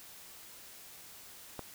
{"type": "click", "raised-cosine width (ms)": 1, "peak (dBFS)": -25, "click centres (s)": 1.593, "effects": ["white hiss -52 dBFS RMS until 1.74 s"]}